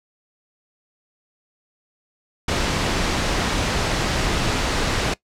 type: noise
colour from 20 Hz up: pink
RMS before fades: -21 dBFS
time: 2.48-5.14 s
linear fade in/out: 5 ms
effects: noise-tail reverb RT60 0.1 s tail -20 dB re dry + low-pass 6000 Hz 12 dB/octave